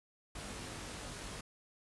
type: noise with comb filter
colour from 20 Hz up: pink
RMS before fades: -45 dBFS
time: 0.35-1.41 s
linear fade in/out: 5 ms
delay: 20 ms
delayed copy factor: +0.7
effects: resampled to 24000 Hz